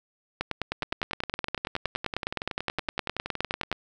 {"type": "two click trains", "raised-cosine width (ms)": 0.3, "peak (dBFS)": [-15, -11], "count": [32, 33], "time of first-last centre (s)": [[0.83, 3.727], [0.41, 3.716]], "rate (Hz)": [10.7, 9.68], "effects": []}